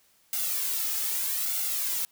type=noise with flanger; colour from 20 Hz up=blue; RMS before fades=-29 dBFS; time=0.33-2.05 s; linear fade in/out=0 ms; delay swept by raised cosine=1.4 to 2.38 ms; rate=0.81 Hz; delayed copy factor=+0.6; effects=white hiss -64 dBFS RMS until 2.11 s